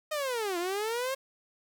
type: linear two-way sweep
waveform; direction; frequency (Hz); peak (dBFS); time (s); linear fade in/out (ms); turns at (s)
sawtooth; down then up; 626 to 337.6 to 544; -26; 0.11-1.15; 10; 0.58
effects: 9-bit